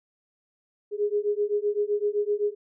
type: beating tone pair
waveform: sine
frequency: 410.3 / 418.1 Hz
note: G#4 / G#4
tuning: -21 / +12 cents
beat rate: 7.8 Hz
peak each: -26 dBFS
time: 0.91-2.55 s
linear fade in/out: 50 ms
effects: none